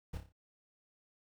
brown noise with echo, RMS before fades -40 dBFS, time 0.13-0.18 s, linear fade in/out 10 ms, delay 29 ms, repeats 5, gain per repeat -6 dB, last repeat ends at 0.325 s, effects none

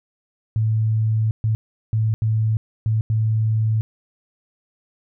sine tone bursts at uneven times, 110 Hz, A2, in tune, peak -16 dBFS, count 6, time 0.56-1.31 / 1.44-1.55 / 1.93-2.14 / 2.22-2.57 / 2.86-3.01 / 3.1-3.81 s, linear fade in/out 0 ms, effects none

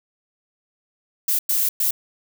violet noise bursts at uneven times, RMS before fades -20 dBFS, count 3, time 1.28-1.39 / 1.49-1.69 / 1.8-1.91 s, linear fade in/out 5 ms, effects none

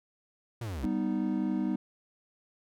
45% pulse linear sweep, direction down, 123.47 to 51.91 Hz, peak -34 dBFS, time 0.61-0.86 s, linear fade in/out 5 ms
triangle chord, G augmented, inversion none, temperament equal, 196 / 246.9 / 311.1 Hz, G3 / B3 / D#4, 0 / 0 / 0 cents, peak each -30 dBFS, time 0.83-1.76 s, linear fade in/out 5 ms
effects none

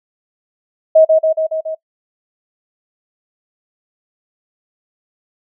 sine tone with echo, 635 Hz, D#5, 35 cents sharp, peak -4 dBFS, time 0.95-1.05 s, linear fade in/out 10 ms, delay 140 ms, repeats 5, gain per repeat -3 dB, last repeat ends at 1.75 s, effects noise-tail reverb RT60 0.1 s tail -21 dB re dry

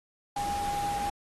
sine tone in noise, 813 Hz, G#5, 37 cents flat, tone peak -29 dBFS, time 0.36-1.1 s, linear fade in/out 5 ms, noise pink, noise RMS -39 dBFS, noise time 0.36-1.1 s, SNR +7 dB, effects AAC 32 kbps

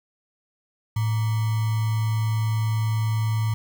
sine tone with sample-and-hold, 110 Hz, A2, in tune, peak -20 dBFS, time 0.96-3.54 s, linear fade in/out 5 ms, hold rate 1050 Hz, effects none

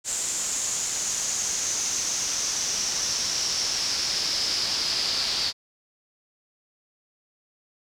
brown noise with band-pass filter sweep, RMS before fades -27 dBFS, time 0.04-5.53 s, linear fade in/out 50 ms, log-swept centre 7300 to 4700 Hz, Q 6, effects none

